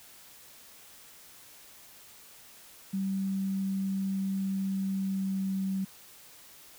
sine tone with pitch glide, 193.4 to 192.06 Hz, G3 to G3, -23 to -35 cents, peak -28 dBFS, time 2.93-5.85 s, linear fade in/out 10 ms, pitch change -12 cents, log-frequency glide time 4.6-5.61 s, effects white hiss -53 dBFS RMS until 6.78 s

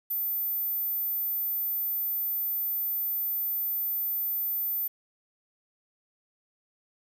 sine tone, 14080 Hz, A9, in tune, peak -25 dBFS, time 0.1-4.88 s, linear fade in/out 10 ms, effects tanh soft clip ceiling -25 dBFS + 9-bit

